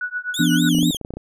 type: tone with tremolo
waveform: sine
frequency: 1473 Hz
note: F#6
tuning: 8 cents flat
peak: -20 dBFS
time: 0.01-0.69 s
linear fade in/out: 2 ms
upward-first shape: triangle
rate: 7.9 Hz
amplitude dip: 100%
type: tone with vibrato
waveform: sawtooth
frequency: 3322 Hz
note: G#7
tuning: in tune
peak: -21 dBFS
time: 0.34-0.97 s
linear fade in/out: 2 ms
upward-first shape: sine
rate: 4.1 Hz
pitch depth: 240 cents each way
type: chord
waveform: sine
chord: B diminished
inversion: second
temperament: equal with one note detuned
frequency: 170.23 / 246.9 / 293.7 Hz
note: F3 / B3 / D4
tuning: -44 / 0 / 0 cents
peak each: -19 dBFS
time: 0.39-0.91 s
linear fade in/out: 10 ms
type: clicks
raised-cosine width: 2 ms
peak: -18 dBFS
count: 10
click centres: 0.749 / 0.786 / 0.83 / 0.908 / 0.947 / 1.013 / 1.049 / 1.106 / 1.138 / 1.17 s
effects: resampled to 32000 Hz